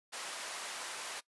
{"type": "high-pass noise", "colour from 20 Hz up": "pink", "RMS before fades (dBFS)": -42, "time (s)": [0.12, 1.21], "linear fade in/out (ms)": 20, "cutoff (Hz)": 770, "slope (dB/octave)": 12, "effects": ["noise-tail reverb RT60 0.1 s tail -20 dB re dry", "resampled to 24000 Hz"]}